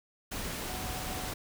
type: tone in noise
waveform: sine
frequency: 740 Hz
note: F#5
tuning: in tune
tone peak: -44 dBFS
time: 0.68-1.29 s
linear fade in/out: 10 ms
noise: pink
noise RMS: -37 dBFS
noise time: 0.31-1.34 s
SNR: -10 dB
effects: none